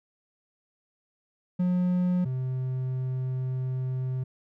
triangle tone pair in turn, 180 / 129.14 Hz, F#3 / C3, -47 / -22 cents, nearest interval tritone, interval 575 cents, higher first, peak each -20 / -25 dBFS, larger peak first, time 1.59-2.25 / 2.25-4.24 s, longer second, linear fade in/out 10 ms, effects none

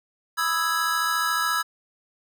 square chord, E major seventh, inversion second, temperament equal, 987.8 / 1244.5 / 1318.5 / 1661.2 Hz, B5 / D#6 / E6 / G#6, 0 / 0 / 0 / 0 cents, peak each -32 / -32 / -26 / -27 dBFS, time 0.37-1.63 s, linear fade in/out 20 ms, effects none

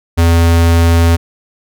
square tone, 84 Hz, E2, 33 cents sharp, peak -7 dBFS, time 0.17-1.17 s, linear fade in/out 20 ms, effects none

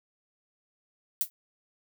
violet noise with exponential decay, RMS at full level -22 dBFS, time 1.21-1.3 s, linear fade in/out 0 ms, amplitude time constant 18 ms, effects none

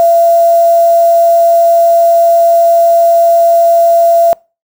sine tone with quantisation, 677 Hz, E5, 46 cents sharp, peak -4 dBFS, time 0-4.33 s, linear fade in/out 0 ms, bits 4, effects noise-tail reverb RT60 0.3 s tail -26 dB re dry

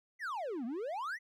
triangle exponential two-way sweep, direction down then up, 2086 to 220 to 2066 Hz, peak -34 dBFS, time 0.19-1.19 s, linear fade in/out 50 ms, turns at 0.65 s, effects none

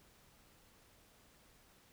silence, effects pink hiss -66 dBFS RMS until 1.92 s

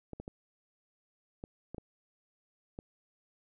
clicks, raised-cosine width 2 ms, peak -28 dBFS, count 7, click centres 0.133 / 0.2 / 0.279 / 1.439 / 1.746 / 1.782 / 2.789 s, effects none

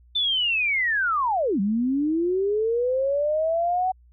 sine linear two-way sweep, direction down then up, 3567 to 189.5 to 755 Hz, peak -20 dBFS, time 0.15-3.92 s, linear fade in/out 10 ms, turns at 1.6 s, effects added 60 Hz sine -51 dBFS peak until 4.12 s

